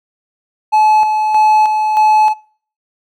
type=tone with tremolo; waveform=triangle; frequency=859 Hz; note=A5; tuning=42 cents flat; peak=-5 dBFS; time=0.72-2.34 s; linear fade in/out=20 ms; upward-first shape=square; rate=1.6 Hz; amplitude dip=45%; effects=noise-tail reverb RT60 0.5 s tail -25 dB re dry